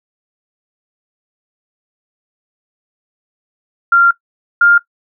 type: tone pair in turn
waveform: sine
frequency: 1386 / 1403.7 Hz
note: F6 / F6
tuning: -14 / +8 cents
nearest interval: unison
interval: 22 cents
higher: second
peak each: -5 dBFS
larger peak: neither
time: 3.92-4.11 / 4.61-4.78 s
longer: first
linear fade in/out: 5 ms
effects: noise-tail reverb RT60 0.1 s tail -19 dB re dry